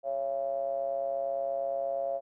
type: ring-modulated tone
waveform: triangle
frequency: 64.3 Hz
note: C2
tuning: 30 cents flat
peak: -24 dBFS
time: 0.03-2.21 s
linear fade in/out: 50 ms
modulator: 616 Hz
effects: none